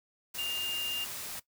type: tone in noise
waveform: sine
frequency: 2809 Hz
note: F7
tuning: 9 cents sharp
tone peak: -31 dBFS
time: 0.38-1.05 s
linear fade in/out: 10 ms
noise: white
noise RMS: -40 dBFS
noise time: 0.34-1.4 s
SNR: +6 dB
effects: noise-tail reverb RT60 0.1 s tail -17 dB re dry